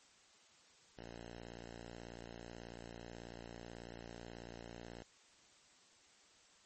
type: tone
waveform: 5% pulse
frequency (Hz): 58.27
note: A#1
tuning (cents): 0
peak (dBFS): -38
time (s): 0.97-5.03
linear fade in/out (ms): 10
effects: white hiss -66 dBFS RMS until 6.65 s + MP3 32 kbps